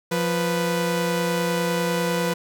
sawtooth tone pair together, 174.62 / 493.9 Hz, F3 / B4, 0 / 0 cents, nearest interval octave + tritone, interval 1800 cents, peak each -20 dBFS, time 0.11-2.34 s, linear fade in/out 10 ms, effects none

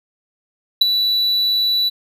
triangle tone with ADSR envelope, 3951 Hz, B7, in tune, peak -4 dBFS, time 0.81-1.9 s, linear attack 6 ms, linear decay 17 ms, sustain -9 dB, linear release 22 ms, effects none

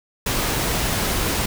pink noise, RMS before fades -22 dBFS, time 0.26-1.46 s, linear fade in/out 5 ms, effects none

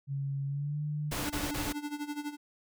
sine tone with pitch glide, 138.59 to 149.4 Hz, C#3 to D3, 0 to +30 cents, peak -31 dBFS, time 0.07-1.14 s, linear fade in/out 50 ms, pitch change +130 cents, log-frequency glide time 0.46-0.8 s
pink noise bursts, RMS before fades -35 dBFS, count 3, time 1.11-1.728 s, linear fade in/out 10 ms, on 190 ms, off 24 ms
square tone with tremolo, 293.7 Hz, D4, in tune, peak -33 dBFS, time 1.17-2.37 s, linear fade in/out 50 ms, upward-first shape sine, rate 12 Hz, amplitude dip 80%
effects none

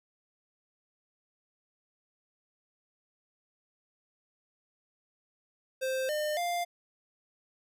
square tone with pitch steps, 523.3 / 604.6 / 698.5 Hz, C5 / D#5 / F5, 0 / -50 / 0 cents, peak -30 dBFS, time 5.81-6.65 s, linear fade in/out 20 ms, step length 280 ms, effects none

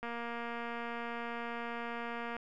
click train, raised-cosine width 0.5 ms, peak -26 dBFS, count 550, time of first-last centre 0.03-2.366 s, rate 235 Hz, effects none

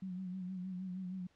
sine tone with vibrato, 184.7 Hz, F#3, 3 cents flat, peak -39 dBFS, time 0.02-1.27 s, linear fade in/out 5 ms, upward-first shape sine, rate 6.4 Hz, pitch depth 52 cents each way, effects pink hiss -72 dBFS RMS until 1.35 s + low-pass 5000 Hz 12 dB/octave

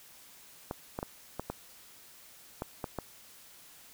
clicks, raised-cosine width 1 ms, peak -20 dBFS, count 8, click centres 0.711 / 0.989 / 1.029 / 1.396 / 1.5 / 2.621 / 2.842 / 2.987 s, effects white hiss -55 dBFS RMS until 3.93 s

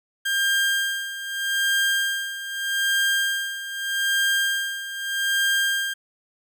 30% pulse tone with tremolo, 1599 Hz, G6, 34 cents sharp, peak -16 dBFS, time 0.25-5.94 s, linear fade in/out 10 ms, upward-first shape sine, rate 0.81 Hz, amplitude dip 75%, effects none

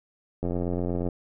click train, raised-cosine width 2 ms, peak -16 dBFS, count 59, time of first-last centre 0.43-1.088 s, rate 88.2 Hz, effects none

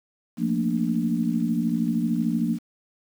sine chord, Bb major seventh, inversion second, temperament equal, 174.61 / 220 / 233.1 / 293.7 Hz, F3 / A3 / Bb3 / D4, 0 / 0 / 0 / 0 cents, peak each -27 / -29 / -24 / -29 dBFS, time 0.37-2.59 s, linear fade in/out 50 ms, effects 8-bit

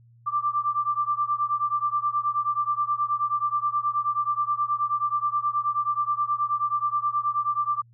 sine beating tone pair, 1174.7 / 1184.1 Hz, D6 / D6, 0 / +14 cents, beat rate 9.4 Hz, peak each -25 / -26 dBFS, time 0.26-7.82 s, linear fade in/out 20 ms, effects added 117 Hz sine -52 dBFS peak until 7.93 s

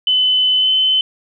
sine tone with pitch glide, 3023 to 3049 Hz, F#7 to G7, +36 to -49 cents, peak -11 dBFS, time 0.07-1.01 s, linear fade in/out 2 ms, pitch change +15 cents, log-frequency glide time 0.57-0.7 s, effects none

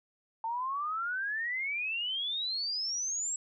sine exponential sweep, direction up, 889 to 7720 Hz, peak -31 dBFS, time 0.44-3.36 s, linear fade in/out 2 ms, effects none

